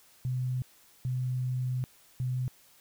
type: tone bursts at uneven times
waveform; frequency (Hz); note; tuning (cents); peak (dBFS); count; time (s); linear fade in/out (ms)
sine; 127; B2; +49; -28; 3; 0.25-0.62 / 1.05-1.84 / 2.2-2.48; 0
effects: white hiss -60 dBFS RMS until 2.8 s